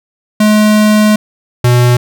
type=tone pair in turn; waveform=square; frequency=212.5 / 122.49 Hz; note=G#3 / B2; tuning=+40 / -14 cents; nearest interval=minor seventh; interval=954 cents; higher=first; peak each=-6 / -6 dBFS; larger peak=neither; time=0.4-1.16 / 1.64-1.97 s; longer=first; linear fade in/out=5 ms; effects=none